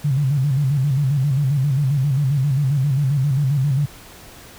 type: tone with vibrato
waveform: sine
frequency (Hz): 138.59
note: C#3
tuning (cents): 0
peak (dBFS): -15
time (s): 0.04-3.86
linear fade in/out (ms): 10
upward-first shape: square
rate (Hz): 7.5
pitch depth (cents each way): 100
effects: pink hiss -42 dBFS RMS until 4.58 s